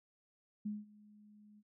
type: tone with ADSR envelope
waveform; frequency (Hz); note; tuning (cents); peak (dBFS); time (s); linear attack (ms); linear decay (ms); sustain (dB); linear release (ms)
sine; 209.4; G#3; +15; -35; 0.65-1.63; 11; 190; -23; 46
effects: none